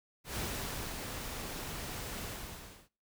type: noise with ADSR envelope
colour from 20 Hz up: pink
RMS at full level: -37 dBFS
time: 0.24-2.89 s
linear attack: 120 ms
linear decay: 600 ms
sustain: -4 dB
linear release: 650 ms
effects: noise-tail reverb RT60 0.4 s tail -23 dB re dry